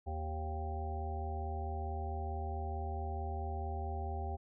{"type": "harmonic tone with a mistuned harmonic", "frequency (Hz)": 77.78, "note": "D#2", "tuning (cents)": 0, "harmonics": [1, 3, 5, 7, 9, 10], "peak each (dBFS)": [-37, -51, -47, -52, -47, -44], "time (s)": [0.06, 4.37], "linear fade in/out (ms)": 20, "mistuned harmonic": 10, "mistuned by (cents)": 15, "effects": []}